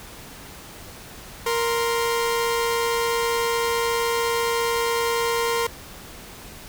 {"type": "tone pair together", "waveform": "sawtooth", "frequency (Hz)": [466.2, 1046.5], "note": ["A#4", "C6"], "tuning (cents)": [0, 0], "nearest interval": "octave + major second", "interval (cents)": 1400, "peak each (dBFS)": [-18, -23], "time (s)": [1.46, 5.67], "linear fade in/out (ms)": 5, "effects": ["pink hiss -41 dBFS RMS until 6.68 s"]}